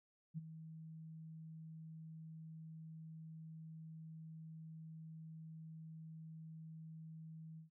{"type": "tone with ADSR envelope", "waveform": "sine", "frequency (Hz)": 160, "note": "D#3", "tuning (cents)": 49, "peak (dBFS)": -39, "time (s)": [0.34, 7.7], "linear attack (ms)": 37, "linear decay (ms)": 22, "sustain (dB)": -11, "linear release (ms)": 120, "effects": []}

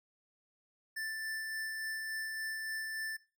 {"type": "tone with tremolo", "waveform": "square", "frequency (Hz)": 1766, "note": "A6", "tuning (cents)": 6, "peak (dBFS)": -37, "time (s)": [0.96, 3.17], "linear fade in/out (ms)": 10, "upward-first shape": "sine", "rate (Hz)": 3.5, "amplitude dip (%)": 25, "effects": ["noise-tail reverb RT60 0.3 s tail -19 dB re dry"]}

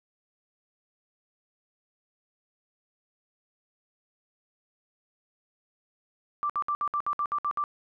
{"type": "tone bursts", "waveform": "sine", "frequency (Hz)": 1174.7, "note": "D6", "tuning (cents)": 0, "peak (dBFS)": -25, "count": 10, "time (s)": [6.43, 7.639], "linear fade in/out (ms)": 0, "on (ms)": 66, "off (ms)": 61, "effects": []}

